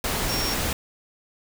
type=tone in noise; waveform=sine; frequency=5540 Hz; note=F8; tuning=15 cents flat; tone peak=-28 dBFS; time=0.29-0.54 s; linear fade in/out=2 ms; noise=pink; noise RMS=-26 dBFS; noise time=0.04-0.73 s; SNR=-5 dB; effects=none